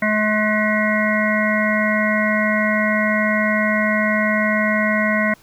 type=harmonic tone; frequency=213.3 Hz; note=G#3; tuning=46 cents sharp; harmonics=1 / 3 / 5 / 7 / 9 / 10; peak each=-20 / -22 / -26 / -25 / -21 / -25 dBFS; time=0.02-5.34 s; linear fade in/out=5 ms; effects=pink hiss -51 dBFS RMS until 5.42 s